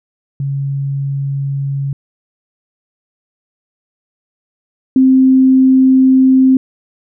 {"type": "tone pair in turn", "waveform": "sine", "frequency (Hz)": [138.7, 261.8], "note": ["C#3", "C4"], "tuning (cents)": [1, 1], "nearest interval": "major seventh", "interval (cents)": 1100, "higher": "second", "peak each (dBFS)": [-15, -5], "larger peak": "second", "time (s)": [[0.4, 1.93], [4.96, 6.57]], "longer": "second", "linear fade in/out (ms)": 2, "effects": []}